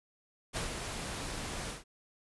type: noise with ADSR envelope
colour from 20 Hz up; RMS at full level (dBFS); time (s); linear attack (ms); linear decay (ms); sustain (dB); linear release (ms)
pink; -34; 0.53-1.84; 37; 110; -5; 150
effects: resampled to 24000 Hz